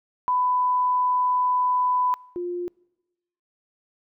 sine tone pair in turn, 998 / 352.8 Hz, B5 / F4, +18 / +18 cents, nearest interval octave + tritone, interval 1800 cents, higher first, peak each -19 / -26 dBFS, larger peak first, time 0.28-2.14 / 2.36-2.68 s, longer first, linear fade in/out 0 ms, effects noise-tail reverb RT60 1.0 s tail -26 dB re dry

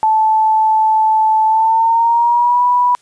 sine tone with pitch glide, 874 to 981 Hz, A5 to B5, -12 to -12 cents, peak -9 dBFS, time 0.03-2.95 s, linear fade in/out 0 ms, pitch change +200 cents, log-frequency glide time 1.46-2.63 s, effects white hiss -52 dBFS RMS until 3.01 s + resampled to 22050 Hz

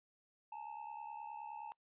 triangle ring-modulated tone, 879 Hz, A5, 2 cents flat, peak -40 dBFS, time 0.52-1.72 s, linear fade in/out 0 ms, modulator 34.8 Hz, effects noise-tail reverb RT60 0.1 s tail -24 dB re dry + resampled to 8000 Hz

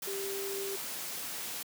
sine tone in noise, 393.6 Hz, G4, 7 cents sharp, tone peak -36 dBFS, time 0.07-0.76 s, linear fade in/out 5 ms, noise white, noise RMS -39 dBFS, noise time 0.02-1.63 s, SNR 0 dB, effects high-pass 150 Hz 12 dB/octave

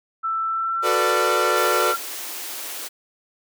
sine tone with pitch glide, 1327 to 1369 Hz, E6 to F6, +11 to -35 cents, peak -21 dBFS, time 0.23-1.97 s, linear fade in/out 20 ms, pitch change +54 cents, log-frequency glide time 0.46-1.14 s
sawtooth chord, B minor seventh, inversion second, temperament equal with one note detuned, 365.5 / 440 / 493.9 / 587.3 Hz, F#4 / A4 / B4 / D5, -21 / 0 / 0 / 0 cents, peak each -21 dBFS, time 0.82-1.95 s, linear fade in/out 50 ms
white high-pass noise, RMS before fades -32 dBFS, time 1.55-2.89 s, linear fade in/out 20 ms, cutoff 270 Hz, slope 48 dB/octave
effects none

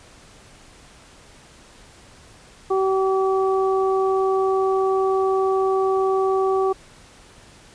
harmonic tone, 382.7 Hz, G4, 42 cents flat, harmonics 1 / 2 / 3, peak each -18 / -25 / -26 dBFS, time 2.7-6.73 s, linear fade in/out 10 ms, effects pink hiss -48 dBFS RMS until 7.74 s + resampled to 22050 Hz

